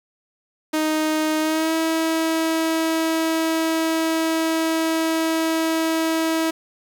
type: tone with pitch glide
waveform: sawtooth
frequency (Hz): 311.1 to 323.6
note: D#4 to E4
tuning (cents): 0 to -32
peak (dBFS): -15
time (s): 0.73-6.51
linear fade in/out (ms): 10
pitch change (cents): +68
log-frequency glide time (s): 1.4-1.74
effects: 7-bit